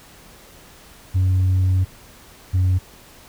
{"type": "tone pair in turn", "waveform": "sine", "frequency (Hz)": [93, 92.25], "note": ["F#2", "F#2"], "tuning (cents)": [9, -5], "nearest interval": "unison", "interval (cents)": 14, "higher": "first", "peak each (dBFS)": -12, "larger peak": "neither", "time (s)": [[1.14, 1.85], [2.53, 2.79]], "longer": "first", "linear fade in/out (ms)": 20, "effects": ["tanh soft clip ceiling -13 dBFS", "pink hiss -46 dBFS RMS until 3.28 s"]}